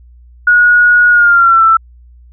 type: tone with pitch glide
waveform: sine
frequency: 1451 to 1330.6 Hz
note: F#6 to E6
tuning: -34 to +16 cents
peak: -4 dBFS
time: 0.47-1.77 s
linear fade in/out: 5 ms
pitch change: -150 cents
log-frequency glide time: 1.1-1.64 s
effects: added 60 Hz sine -37 dBFS peak until 2.32 s